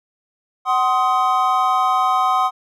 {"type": "chord", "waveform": "triangle", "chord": "C diminished", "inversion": "second", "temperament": "just", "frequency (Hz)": [753.5, 1046.5, 1255.8], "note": ["Gb5", "C6", "Eb6"], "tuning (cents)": [31, 0, 16], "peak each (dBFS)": -17, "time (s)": [0.65, 2.51], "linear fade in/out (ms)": 50, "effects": []}